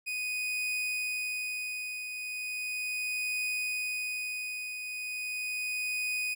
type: tone with tremolo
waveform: 40% pulse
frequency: 2489 Hz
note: D#7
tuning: in tune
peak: -29 dBFS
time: 0.06-6.35 s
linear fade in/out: 20 ms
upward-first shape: triangle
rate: 0.37 Hz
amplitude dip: 55%
effects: none